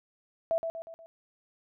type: tone with echo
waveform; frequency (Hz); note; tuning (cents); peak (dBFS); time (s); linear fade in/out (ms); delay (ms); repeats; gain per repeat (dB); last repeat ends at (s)
sine; 659.3; E5; 0; -24; 0.51-0.58; 0; 120; 4; -6; 1.06
effects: none